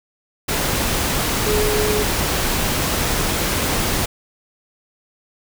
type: tone in noise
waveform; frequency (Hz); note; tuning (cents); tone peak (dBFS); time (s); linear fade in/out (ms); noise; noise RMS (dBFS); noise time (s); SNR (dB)
sine; 421.9; G#4; +27; -19; 1.46-2.03; 10; pink; -20; 0.48-4.06; -2
effects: none